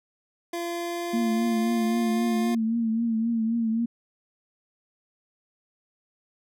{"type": "tone with pitch glide", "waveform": "25% pulse", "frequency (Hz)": [342.9, 352.3], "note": ["F4", "F4"], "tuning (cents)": [-32, 15], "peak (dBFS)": -25, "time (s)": [0.53, 2.55], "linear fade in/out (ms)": 5, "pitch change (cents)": 47, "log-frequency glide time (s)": [0.65, 2.37]}
{"type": "tone with vibrato", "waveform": "sine", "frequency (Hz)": 227.7, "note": "A#3", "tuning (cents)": -40, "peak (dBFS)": -22, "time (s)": [1.13, 3.86], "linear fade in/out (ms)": 10, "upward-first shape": "triangle", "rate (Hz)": 3.8, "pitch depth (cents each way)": 61}
{"effects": []}